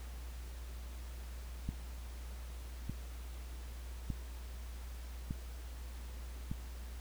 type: click train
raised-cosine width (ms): 5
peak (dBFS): -25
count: 5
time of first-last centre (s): 1.69-6.515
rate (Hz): 0.829
effects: added 60 Hz sine -43 dBFS peak until 7 s + pink hiss -56 dBFS RMS until 7 s